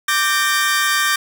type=chord; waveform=sawtooth; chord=G minor; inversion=second; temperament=equal with one note detuned; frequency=1174.7 / 1568 / 1831.6 Hz; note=D6 / G6 / Bb6; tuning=0 / 0 / -31 cents; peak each=-16 dBFS; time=0.08-1.16 s; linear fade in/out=5 ms; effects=7-bit